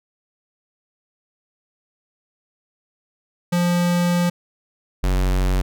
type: tone pair in turn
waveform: square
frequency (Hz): 175 / 46.35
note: F3 / F#1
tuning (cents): +4 / +4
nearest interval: octave + major seventh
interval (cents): 2300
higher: first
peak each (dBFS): -17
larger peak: neither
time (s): 3.52-4.3 / 5.03-5.62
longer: first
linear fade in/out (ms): 10
effects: none